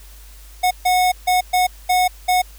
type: tone bursts at uneven times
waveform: square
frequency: 731 Hz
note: F#5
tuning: 21 cents flat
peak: -14 dBFS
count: 6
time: 0.63-0.71 / 0.85-1.12 / 1.27-1.41 / 1.53-1.67 / 1.89-2.08 / 2.28-2.42 s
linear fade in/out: 10 ms
effects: added 50 Hz sine -39 dBFS peak until 2.58 s + white hiss -47 dBFS RMS until 2.58 s